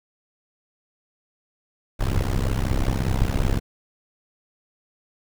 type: noise with amplitude modulation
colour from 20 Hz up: brown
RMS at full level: -17 dBFS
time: 1.99-3.6 s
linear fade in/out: 20 ms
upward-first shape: sine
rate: 65.2 Hz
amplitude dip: 100%
effects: none